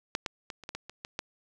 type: clicks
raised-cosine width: 0.2 ms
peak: -11 / -14 / -21 / -29 / -20 / -19 / -25 / -21 / -15 dBFS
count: 9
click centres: 0.151 / 0.262 / 0.502 / 0.637 / 0.691 / 0.75 / 0.896 / 1.049 / 1.191 s
effects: none